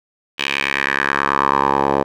10% pulse tone with band-pass filter sweep, 69.3 Hz, C#2, in tune, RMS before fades -18 dBFS, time 0.38-2.04 s, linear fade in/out 20 ms, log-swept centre 2900 to 660 Hz, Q 2.9, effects none

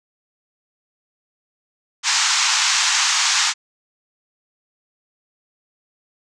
white band-pass noise, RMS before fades -18 dBFS, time 2.03-3.54 s, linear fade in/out 50 ms, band 850 to 7300 Hz, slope 48 dB/octave, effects none

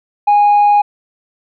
triangle tone with tanh clipping, 824 Hz, G#5, 14 cents flat, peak -7 dBFS, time 0.27-0.82 s, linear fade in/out 10 ms, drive 6 dB, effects none

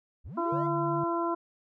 triangle linear sweep, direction up, 38.89 to 726 Hz, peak -37 dBFS, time 0.24-0.68 s, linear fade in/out 20 ms
harmonic tone, 338.8 Hz, E4, 48 cents sharp, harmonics 1 / 2 / 3 / 4, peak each -30 / -34 / -31 / -37 dBFS, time 0.37-1.35 s, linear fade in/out 10 ms
sine tone, 147 Hz, D3, 2 cents sharp, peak -32 dBFS, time 0.52-1.04 s, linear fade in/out 5 ms
effects none

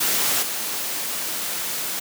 white noise with level steps, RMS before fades -21 / -27 dBFS, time 0-2 s, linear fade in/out 10 ms, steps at 0.42 s, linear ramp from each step 10 ms, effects high-pass 150 Hz 12 dB/octave

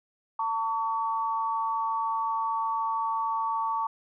sine tone pair together, 898 / 1131.4 Hz, A5 / C#6, +35 / +35 cents, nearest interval major third, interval 400 cents, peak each -28 / -29 dBFS, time 0.39-3.87 s, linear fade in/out 5 ms, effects none

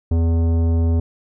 triangle tone with tanh clipping, 83 Hz, E2, 12 cents sharp, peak -16 dBFS, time 0.11-1 s, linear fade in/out 5 ms, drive 18 dB, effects none

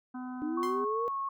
harmonic tone, 252.7 Hz, B3, 40 cents sharp, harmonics 1 / 3 / 4 / 5 / 6, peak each -37 / -47 / -49 / -51 / -53 dBFS, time 0.14-0.85 s, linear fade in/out 10 ms
sine linear sweep, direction up, 293.7 to 478.7 Hz, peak -31 dBFS, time 0.42-1.08 s, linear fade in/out 0 ms
sine tone with vibrato, 1100 Hz, C#6, 14 cents flat, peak -31 dBFS, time 0.57-1.29 s, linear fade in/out 5 ms, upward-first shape sine, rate 2.7 Hz, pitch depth 9 cents each way
sawtooth tone with exponential decay, 1046.5 Hz, C6, in tune, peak -32 dBFS, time 0.63-0.87 s, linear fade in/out 0 ms, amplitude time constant 51 ms
effects none

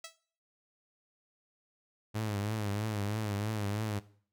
5% pulse tone with exponential decay, 655 Hz, E5, 11 cents flat, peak -29 dBFS, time 0.04-0.17 s, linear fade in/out 5 ms, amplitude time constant 28 ms
sawtooth tone with vibrato, 105.1 Hz, G#2, 21 cents sharp, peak -28 dBFS, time 2.14-4 s, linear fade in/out 20 ms, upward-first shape triangle, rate 3.1 Hz, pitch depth 96 cents each way
effects noise-tail reverb RT60 0.5 s tail -18 dB re dry

